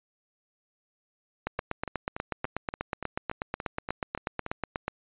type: two click trains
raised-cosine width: 0.5 ms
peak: -19 / -14 dBFS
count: 11 / 29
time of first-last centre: 1.59-4.464 / 1.47-4.88 s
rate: 3.48 / 8.21 Hz
effects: resampled to 8000 Hz